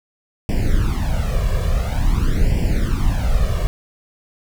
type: noise with flanger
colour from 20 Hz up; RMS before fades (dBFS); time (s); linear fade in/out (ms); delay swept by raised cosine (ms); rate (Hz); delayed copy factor
brown; -17; 0.49-3.67; 0; 0.38 to 1.78; 0.48; +0.9
effects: none